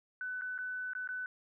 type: tone with dropouts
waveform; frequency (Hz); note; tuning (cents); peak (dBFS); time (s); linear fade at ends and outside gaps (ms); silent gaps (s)
sine; 1500; F#6; +23; -36; 0.21-1.26; 1; 0.412-0.419 / 0.579-0.587 / 0.934-0.951 / 1.075-1.089
effects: none